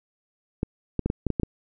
clicks, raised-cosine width 3 ms, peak -11 dBFS, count 8, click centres 0.631 / 0.993 / 1.06 / 1.101 / 1.267 / 1.303 / 1.398 / 1.433 s, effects none

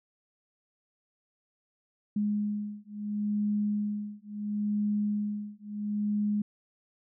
sine beating tone pair, 207.7 / 208.43 Hz, G#3 / G#3, 0 / +6 cents, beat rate 0.73 Hz, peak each -31 dBFS, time 2.16-6.42 s, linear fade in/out 5 ms, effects none

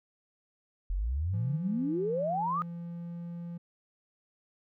sine exponential sweep, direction up, 41.66 to 1272 Hz, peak -28 dBFS, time 0.9-2.62 s, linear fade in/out 0 ms
triangle tone with pitch glide, 170 to 171.48 Hz, F3 to F3, -46 to -31 cents, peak -35 dBFS, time 1.33-3.58 s, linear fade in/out 10 ms, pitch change +15 cents, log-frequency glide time 2.2-3.28 s
effects none

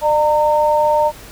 sine tone pair together, 600.8 / 916 Hz, D5 / A#5, +39 / -31 cents, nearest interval perfect fifth, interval 730 cents, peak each -14 dBFS, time 0.01-1.12 s, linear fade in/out 50 ms, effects added 50 Hz sine -43 dBFS peak until 1.31 s + pink hiss -38 dBFS RMS until 1.31 s

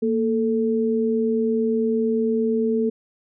sine tone pair together, 231.2 / 440 Hz, A#3 / A4, -14 / 0 cents, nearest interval major seventh, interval 1114 cents, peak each -21 dBFS, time 0.02-2.9 s, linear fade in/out 10 ms, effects none

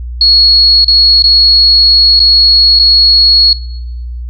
sine tone with dropouts, 4337 Hz, C#8, 39 cents flat, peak -3 dBFS, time 0.21-3.53 s, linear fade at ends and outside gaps 2 ms, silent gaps 0.845-0.88 / 1.223-1.24 / 2.194-2.201 / 2.79-2.796 s, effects noise-tail reverb RT60 0.9 s tail -20 dB re dry + added 60 Hz sine -18 dBFS peak until 4.29 s

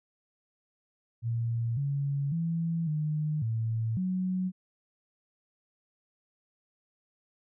sine tone with pitch steps, 116.2 / 140.6 / 166.1 / 152.4 / 112.7 / 184.9 Hz, A#2 / C#3 / E3 / D#3 / A2 / F#3, -5 / +25 / +13 / -36 / +42 / -1 cents, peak -27 dBFS, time 1.22-4.52 s, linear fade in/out 50 ms, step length 550 ms, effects none

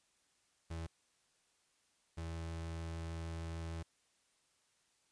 35% pulse tone bursts at uneven times, 82.41 Hz, E2, in tune, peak -39 dBFS, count 2, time 0.7-0.87 / 2.17-3.83 s, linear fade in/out 10 ms, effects white hiss -75 dBFS RMS until 5.11 s + resampled to 22050 Hz

